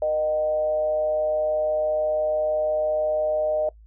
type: tone with frequency modulation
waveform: sine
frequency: 615 Hz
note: D#5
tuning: 20 cents flat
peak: -20 dBFS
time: 0.02-3.69 s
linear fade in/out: 2 ms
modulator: 146 Hz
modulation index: 0.41
effects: noise-tail reverb RT60 0.1 s tail -21 dB re dry + added 54 Hz sine -46 dBFS peak until 3.86 s